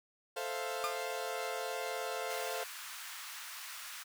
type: chord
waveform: sawtooth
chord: F major seventh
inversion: first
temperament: equal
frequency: 440 / 523.3 / 659.3 / 698.5 Hz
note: A4 / C5 / E5 / F5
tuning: 0 / 0 / 0 / 0 cents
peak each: -38 / -37 / -42 / -37 dBFS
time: 0.36-2.64 s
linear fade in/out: 10 ms
type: tone with exponential decay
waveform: 40% pulse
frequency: 1211 Hz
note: D#6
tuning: 47 cents flat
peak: -30 dBFS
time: 0.84-1.04 s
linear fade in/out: 0 ms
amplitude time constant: 42 ms
type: high-pass noise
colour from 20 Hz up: pink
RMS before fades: -46 dBFS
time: 2.29-4.04 s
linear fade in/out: 20 ms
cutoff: 1100 Hz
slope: 24 dB/octave
effects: none